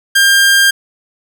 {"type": "tone", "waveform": "sawtooth", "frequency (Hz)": 1600, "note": "G6", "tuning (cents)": 35, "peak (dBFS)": -3, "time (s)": [0.15, 0.71], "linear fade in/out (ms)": 10, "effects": []}